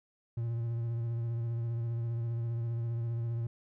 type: tone with vibrato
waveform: triangle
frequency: 116.54 Hz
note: A#2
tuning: in tune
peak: -29 dBFS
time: 0.37-3.47 s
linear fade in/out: 5 ms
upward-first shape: triangle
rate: 15 Hz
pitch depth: 34 cents each way
effects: none